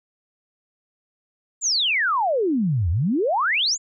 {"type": "exponential two-way sweep", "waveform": "sine", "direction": "down then up", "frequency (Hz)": [7500, 77.78, 7500], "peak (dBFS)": -18, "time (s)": [1.61, 3.78], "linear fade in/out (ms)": 50, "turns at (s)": 2.9, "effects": []}